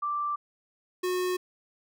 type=tone pair in turn; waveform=sine / square; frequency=1174.7 / 364 Hz; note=D6 / F#4; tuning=0 / -28 cents; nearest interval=octave + minor sixth; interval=2028 cents; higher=first; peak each=-27 dBFS; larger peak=neither; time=0.02-0.36 / 1.03-1.37 s; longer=neither; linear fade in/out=10 ms; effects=none